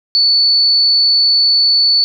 sine tone, 4465 Hz, C#8, 12 cents sharp, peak -8 dBFS, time 0.15-2.04 s, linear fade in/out 0 ms, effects none

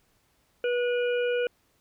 harmonic tone, 486.5 Hz, B4, 26 cents flat, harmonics 1 / 3 / 5 / 6, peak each -24 / -34 / -38 / -40 dBFS, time 0.64-1.47 s, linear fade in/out 2 ms, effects pink hiss -68 dBFS RMS until 1.8 s

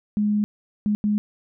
sine tone bursts at uneven times, 208.8 Hz, G#3, 10 cents sharp, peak -18 dBFS, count 3, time 0.17-0.44 / 0.86-0.95 / 1.04-1.18 s, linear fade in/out 0 ms, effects none

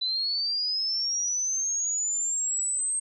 sine linear sweep, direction up, 3974 to 8400 Hz, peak -25 dBFS, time 0.01-3 s, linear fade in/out 10 ms, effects none

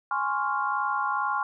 sine chord, Db major seventh, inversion second, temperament equal, 830.6 / 1046.5 / 1108.7 / 1396.9 Hz, Ab5 / C6 / Db6 / F6, 0 / 0 / 0 / 0 cents, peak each -30 dBFS, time 0.11-1.43 s, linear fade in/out 2 ms, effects none

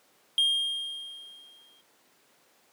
triangle tone with exponential decay, 3221 Hz, G7, 46 cents sharp, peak -18 dBFS, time 0.38-1.81 s, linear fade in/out 1 ms, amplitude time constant 310 ms, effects pink hiss -63 dBFS RMS until 2.72 s + high-pass 300 Hz 12 dB/octave

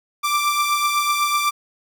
sawtooth beating tone pair, 1174.7 / 1182.7 Hz, D6 / D6, 0 / +12 cents, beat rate 8 Hz, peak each -15 / -21 dBFS, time 0.23-1.51 s, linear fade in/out 20 ms, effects none

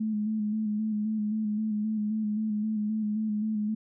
sine tone with vibrato, 214 Hz, A3, 48 cents flat, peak -26 dBFS, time 0-3.75 s, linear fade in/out 10 ms, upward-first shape square, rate 3.8 Hz, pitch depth 30 cents each way, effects none

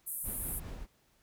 pink band-pass noise, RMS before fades -39 dBFS, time 0.06-0.6 s, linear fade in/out 20 ms, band 9600 to 14000 Hz, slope 48 dB/octave
brown noise with tremolo, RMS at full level -40 dBFS, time 0.23-0.87 s, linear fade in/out 50 ms, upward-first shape sine, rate 4.9 Hz, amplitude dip 35%
effects pink hiss -70 dBFS RMS until 1.22 s

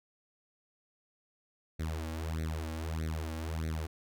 sawtooth tone with flanger, 79.8 Hz, D#2, 44 cents sharp, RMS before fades -36 dBFS, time 1.79-3.87 s, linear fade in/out 10 ms, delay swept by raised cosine 0.49 to 3.69 ms, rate 1.6 Hz, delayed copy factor +0.95, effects none

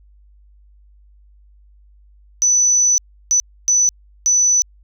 sine tone bursts at uneven times, 5980 Hz, F#8, 17 cents sharp, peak -11 dBFS, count 4, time 2.42-2.98 / 3.31-3.4 / 3.68-3.89 / 4.26-4.62 s, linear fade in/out 0 ms, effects added 50 Hz sine -46 dBFS peak until 4.83 s

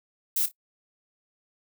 violet noise with echo, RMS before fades -25 dBFS, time 0.36-0.46 s, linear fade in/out 5 ms, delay 28 ms, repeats 2, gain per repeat -13 dB, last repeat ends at 0.516 s, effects noise-tail reverb RT60 0.1 s tail -21 dB re dry

